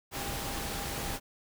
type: tone in noise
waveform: sine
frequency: 800 Hz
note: G5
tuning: 35 cents sharp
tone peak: -44 dBFS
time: 0.11-1.2 s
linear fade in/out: 50 ms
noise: pink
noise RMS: -36 dBFS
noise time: 0.11-1.2 s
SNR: -11 dB
effects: none